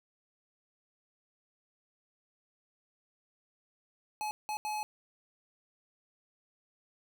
square tone bursts at uneven times, 850 Hz, G#5, 40 cents sharp, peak -34 dBFS, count 3, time 4.21-4.31 / 4.49-4.57 / 4.65-4.83 s, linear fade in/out 0 ms, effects none

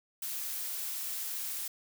blue noise, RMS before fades -37 dBFS, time 0.22-1.68 s, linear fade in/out 5 ms, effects none

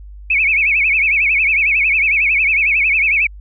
sine tone with vibrato, 2397 Hz, D7, 35 cents sharp, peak -11 dBFS, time 0.3-3.27 s, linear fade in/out 5 ms, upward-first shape sine, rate 11 Hz, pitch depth 170 cents each way, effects added 50 Hz sine -32 dBFS peak until 3.4 s

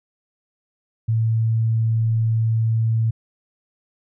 sine tone, 112.6 Hz, A2, 40 cents sharp, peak -16 dBFS, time 1.08-3.11 s, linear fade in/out 10 ms, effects none

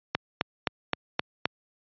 click train, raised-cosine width 0.3 ms, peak -7 dBFS, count 6, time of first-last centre 0.15-1.455 s, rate 3.83 Hz, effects high-pass 100 Hz 12 dB/octave + resampled to 11025 Hz

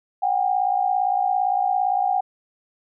sine tone pair together, 740 / 797.6 Hz, F#5 / G5, 0 / +30 cents, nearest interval minor second, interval 130 cents, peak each -21 dBFS, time 0.22-2.21 s, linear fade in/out 10 ms, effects none

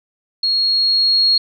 sine tone with level ramp, 4296 Hz, C8, 45 cents sharp, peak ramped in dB -14 to -10 dBFS, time 0.43-1.38 s, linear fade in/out 5 ms, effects none

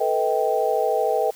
sine tone cluster, 440.4 / 493.6 / 637 / 783 Hz, A4 / B4 / D#5 / G5, +2 / -1 / +41 / -2 cents, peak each -24 dBFS, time 0-1.31 s, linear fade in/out 10 ms, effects white hiss -47 dBFS RMS until 1.35 s

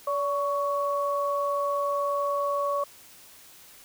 sine tone pair together, 573 / 1117.2 Hz, D5 / C#6, -43 / +13 cents, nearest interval octave, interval 1156 cents, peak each -27 dBFS, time 0.07-2.84 s, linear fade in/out 5 ms, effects white hiss -51 dBFS RMS until 3.84 s

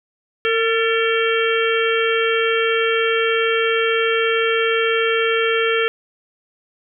harmonic tone with a mistuned harmonic, 454.2 Hz, A#4, 45 cents flat, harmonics 1 / 3 / 4 / 5 / 6 / 7, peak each -18 / -23 / -24 / -25 / -26 / -26 dBFS, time 0.45-5.88 s, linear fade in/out 0 ms, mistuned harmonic 4, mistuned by -58 cents, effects none

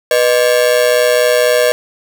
45% pulse ring-modulated tone, 554.4 Hz, C#5, in tune, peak -6 dBFS, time 0.11-1.72 s, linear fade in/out 0 ms, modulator 61.9 Hz, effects none

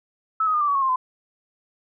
sine tone with pitch steps, 1303 / 1258.6 / 1215.7 / 1174.3 / 1134.3 / 1095.7 / 1058.4 / 1022.3 Hz, E6 / D#6 / D#6 / D6 / C#6 / C#6 / C6 / C6, -20 / +19 / -41 / -1 / +39 / -20 / +20 / -41 cents, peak -18 dBFS, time 0.4-0.96 s, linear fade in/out 5 ms, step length 70 ms, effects none

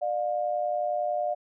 sine tone pair together, 600 / 710.9 Hz, D5 / F5, +37 / +31 cents, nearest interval minor third, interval 294 cents, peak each -28 dBFS, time 0.01-1.35 s, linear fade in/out 20 ms, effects none

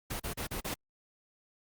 pink noise bursts, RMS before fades -36 dBFS, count 5, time 0.1-0.744 s, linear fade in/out 10 ms, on 100 ms, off 36 ms, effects Opus 48 kbps

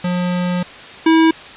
square tone pair in turn, 178.7 / 323.6 Hz, F3 / E4, +40 / -32 cents, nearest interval minor seventh, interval 1028 cents, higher second, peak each -17 / -9 dBFS, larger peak second, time 0.04-0.63 / 1.06-1.31 s, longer first, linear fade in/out 5 ms, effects white hiss -35 dBFS RMS until 1.56 s + resampled to 8000 Hz

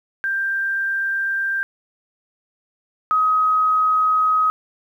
sine tone pair in turn, 1582 / 1264 Hz, G6 / D#6, +15 / +27 cents, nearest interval major third, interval 388 cents, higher first, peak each -19 / -14 dBFS, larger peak second, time 0.24-1.63 / 3.11-4.5 s, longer neither, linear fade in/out 0 ms, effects 9-bit

